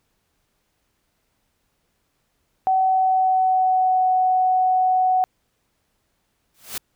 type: tone with pitch glide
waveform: sine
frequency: 757 to 743.1 Hz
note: F#5 to F#5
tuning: +39 to +7 cents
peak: -15 dBFS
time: 2.67-5.24 s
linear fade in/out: 0 ms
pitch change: -32 cents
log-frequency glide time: 2.78-4.08 s
type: noise with exponential growth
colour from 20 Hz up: white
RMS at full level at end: -25 dBFS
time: 6.54-6.78 s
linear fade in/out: 5 ms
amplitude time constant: 52 ms
effects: pink hiss -70 dBFS RMS until 6.95 s

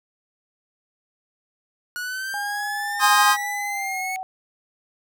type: linear sweep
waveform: 45% pulse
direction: up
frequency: 1451 to 2217 Hz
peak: -27 dBFS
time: 1.96-4.16 s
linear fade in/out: 0 ms
type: tone with pitch glide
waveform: sine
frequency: 818 to 754.5 Hz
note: G#5 to F#5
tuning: -26 to +34 cents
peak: -28 dBFS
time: 2.34-4.23 s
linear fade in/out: 0 ms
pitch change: -140 cents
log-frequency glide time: 3.68-3.98 s
type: chord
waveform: square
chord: Ab major seventh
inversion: none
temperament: equal with one note detuned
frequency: 830.6 / 1046.5 / 1244.5 / 1605.6 Hz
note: Ab5 / C6 / Eb6 / G6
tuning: 0 / 0 / 0 / +41 cents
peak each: -21 dBFS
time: 2.99-3.37 s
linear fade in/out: 50 ms
effects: none

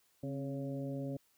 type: harmonic tone with a mistuned harmonic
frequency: 139.3 Hz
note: C#3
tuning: 9 cents sharp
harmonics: 1 / 2 / 3 / 4 / 5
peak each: -40 / -40 / -49 / -44 / -57 dBFS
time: 0.23-1.17 s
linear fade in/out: 5 ms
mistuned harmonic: 2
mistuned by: -52 cents
effects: white hiss -72 dBFS RMS until 1.37 s

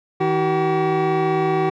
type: tone pair together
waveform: 25% pulse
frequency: 159.59 / 381.1 Hz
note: D#3 / G4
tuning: +44 / -49 cents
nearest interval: octave + minor third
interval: 1507 cents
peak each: -19 / -14 dBFS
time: 0.2-1.7 s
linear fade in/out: 10 ms
effects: low-pass 2000 Hz 12 dB/octave

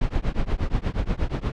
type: noise with tremolo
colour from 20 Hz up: brown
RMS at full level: -20 dBFS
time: 0.01-1.52 s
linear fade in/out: 5 ms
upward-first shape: triangle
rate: 8.4 Hz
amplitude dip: 100%
effects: low-pass 4000 Hz 12 dB/octave

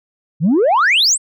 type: exponential sweep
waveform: sine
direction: up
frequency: 140.3 to 8870 Hz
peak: -8 dBFS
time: 0.4-1.18 s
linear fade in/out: 50 ms
effects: tanh soft clip ceiling -8 dBFS

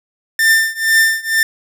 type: tone with tremolo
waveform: 45% pulse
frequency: 1792 Hz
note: A6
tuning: 31 cents sharp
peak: -7 dBFS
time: 0.39-1.43 s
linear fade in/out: 2 ms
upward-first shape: triangle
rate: 2.1 Hz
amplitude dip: 95%
effects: none

